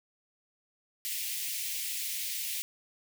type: high-pass noise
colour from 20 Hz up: white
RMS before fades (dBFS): -35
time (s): 1.05-2.62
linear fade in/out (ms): 0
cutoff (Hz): 2000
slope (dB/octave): 48
effects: none